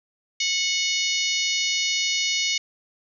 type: harmonic tone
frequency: 733 Hz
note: F#5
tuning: 16 cents flat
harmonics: 3 / 4 / 5 / 6 / 7 / 8 / 9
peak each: -27 / -28 / -29 / -30 / -30 / -31 / -32 dBFS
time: 0.4-2.58 s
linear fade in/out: 5 ms
effects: none